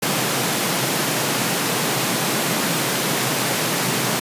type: high-pass noise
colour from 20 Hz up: pink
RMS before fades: -21 dBFS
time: 0.02-4.2 s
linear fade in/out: 10 ms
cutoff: 120 Hz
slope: 96 dB/octave
effects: resampled to 32000 Hz